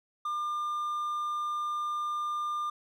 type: tone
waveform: triangle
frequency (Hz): 1200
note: D6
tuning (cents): +37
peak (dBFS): -28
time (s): 0.25-2.7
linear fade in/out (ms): 5
effects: none